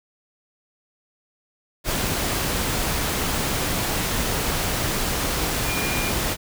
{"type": "tone in noise", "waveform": "sine", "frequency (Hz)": 2414, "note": "D7", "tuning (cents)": 47, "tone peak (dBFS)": -29, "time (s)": [5.64, 6.13], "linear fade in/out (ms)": 50, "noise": "pink", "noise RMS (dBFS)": -24, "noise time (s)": [1.84, 6.37], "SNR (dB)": -8, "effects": []}